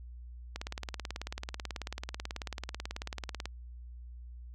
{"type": "click train", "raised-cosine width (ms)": 0.2, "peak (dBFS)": -20, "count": 54, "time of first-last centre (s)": [0.56, 3.456], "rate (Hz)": 18.3, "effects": ["added 60 Hz sine -44 dBFS peak until 4.54 s"]}